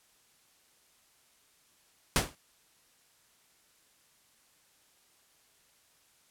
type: noise with exponential decay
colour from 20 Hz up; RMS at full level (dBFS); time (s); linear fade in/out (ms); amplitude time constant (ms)
pink; -21; 2.16-2.35; 0; 40
effects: white hiss -66 dBFS RMS until 6.3 s + low-pass 12000 Hz 12 dB/octave